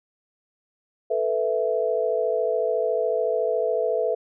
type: chord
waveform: sine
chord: A suspended second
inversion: none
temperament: equal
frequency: 440 / 493.9 / 659.3 Hz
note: A4 / B4 / E5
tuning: 0 / 0 / 0 cents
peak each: -25 dBFS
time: 1.1-4.15 s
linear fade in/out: 10 ms
effects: none